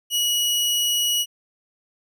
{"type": "tone", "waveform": "sawtooth", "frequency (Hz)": 2915, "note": "F#7", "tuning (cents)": -26, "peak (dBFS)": -16, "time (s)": [0.1, 1.26], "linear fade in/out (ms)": 50, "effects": []}